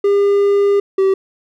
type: tone pair in turn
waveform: triangle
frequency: 402.5 / 385.5 Hz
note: G4 / G4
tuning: +46 / -29 cents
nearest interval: minor second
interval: 75 cents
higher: first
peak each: -8 dBFS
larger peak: neither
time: 0.04-0.8 / 0.98-1.14 s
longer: first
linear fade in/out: 5 ms
effects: none